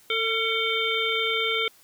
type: harmonic tone with a mistuned harmonic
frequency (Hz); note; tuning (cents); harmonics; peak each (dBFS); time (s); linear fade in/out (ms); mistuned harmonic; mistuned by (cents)
447.6; A4; +30; 1 / 3 / 5 / 7 / 8; -29 / -31 / -27 / -29 / -30; 0.1-1.68; 2; 3; +30
effects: white hiss -56 dBFS RMS until 1.83 s